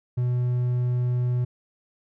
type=tone; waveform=triangle; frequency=123.47 Hz; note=B2; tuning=in tune; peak=-19 dBFS; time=0.17-1.45 s; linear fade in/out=10 ms; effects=none